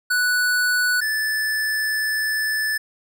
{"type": "tone pair in turn", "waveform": "square", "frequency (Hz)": [1480, 1745.6], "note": ["F#6", "A6"], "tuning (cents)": [0, -14], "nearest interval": "minor third", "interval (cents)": 286, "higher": "second", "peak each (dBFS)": [-18, -21], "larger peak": "first", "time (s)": [[0.1, 1.01], [1.01, 2.78]], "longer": "second", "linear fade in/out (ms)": 10, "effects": []}